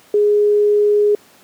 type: tone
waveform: sine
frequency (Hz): 415.3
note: G#4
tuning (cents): 0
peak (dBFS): -10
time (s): 0.14-1.15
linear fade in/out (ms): 2
effects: pink hiss -48 dBFS RMS until 1.43 s + high-pass 200 Hz 12 dB/octave